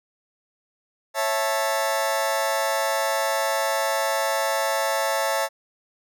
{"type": "chord", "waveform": "sawtooth", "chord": "A major", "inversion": "first", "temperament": "just", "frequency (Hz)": [550, 660, 880], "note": ["C#5", "E5", "A5"], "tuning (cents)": [-14, 2, 0], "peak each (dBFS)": -22, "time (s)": [1.14, 5.49], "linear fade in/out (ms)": 50, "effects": []}